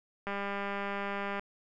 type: click train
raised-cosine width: 0.5 ms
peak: -21 dBFS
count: 226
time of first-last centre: 0.27-1.395 s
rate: 200 Hz
effects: none